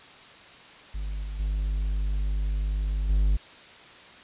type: tone with level steps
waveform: triangle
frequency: 50.4 Hz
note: G1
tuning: 49 cents sharp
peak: -27 / -29 / -22 / -17 dBFS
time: 0.94-3.37 s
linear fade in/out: 10 ms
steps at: 1.23 / 1.39 / 3.09 s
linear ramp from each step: 10 ms
effects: white hiss -48 dBFS RMS until 4.23 s + resampled to 8000 Hz